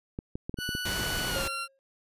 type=clicks; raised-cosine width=3 ms; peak=-21 dBFS; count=7; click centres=0.189 / 0.355 / 0.495 / 0.542 / 0.588 / 0.691 / 0.751 s
type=tone with pitch glide; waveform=20% pulse; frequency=1480 to 1372.9 Hz; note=F#6 to F6; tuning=0 to -30 cents; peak=-27 dBFS; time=0.57-1.68 s; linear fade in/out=50 ms; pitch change=-130 cents; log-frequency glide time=1.28-1.45 s
type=noise; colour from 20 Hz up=pink; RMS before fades=-33 dBFS; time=0.85-1.48 s; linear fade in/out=5 ms
type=tone with exponential decay; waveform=triangle; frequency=540 Hz; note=C#5; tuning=45 cents flat; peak=-28 dBFS; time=1.36-1.79 s; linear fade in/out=0 ms; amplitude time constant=93 ms
effects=resampled to 32000 Hz